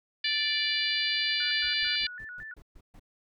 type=harmonic tone; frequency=586 Hz; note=D5; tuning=4 cents flat; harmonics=3 / 4 / 5 / 6 / 7 / 8; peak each=-33 / -33 / -33 / -33 / -33 / -33 dBFS; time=0.24-2.07 s; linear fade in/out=5 ms
type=tone with vibrato; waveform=sine; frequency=1606 Hz; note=G6; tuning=41 cents sharp; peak=-39 dBFS; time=1.29-2.54 s; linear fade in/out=5 ms; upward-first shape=square; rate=4.5 Hz; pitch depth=160 cents each way
type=noise bursts; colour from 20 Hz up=brown; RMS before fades=-50 dBFS; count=8; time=1.63-2.996 s; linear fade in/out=5 ms; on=57 ms; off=130 ms
effects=none